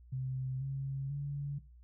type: tone with pitch steps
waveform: sine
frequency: 130.4 / 136.25 / 142.37 Hz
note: C3 / C#3 / C#3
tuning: -5 / -29 / +47 cents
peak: -34 dBFS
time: 0.12-1.59 s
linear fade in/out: 10 ms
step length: 490 ms
effects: noise-tail reverb RT60 0.3 s tail -18 dB re dry + added 60 Hz sine -54 dBFS peak until 1.83 s